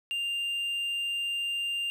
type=tone; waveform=triangle; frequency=2794 Hz; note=F7; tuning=in tune; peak=-27 dBFS; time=0.11-1.9 s; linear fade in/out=0 ms; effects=none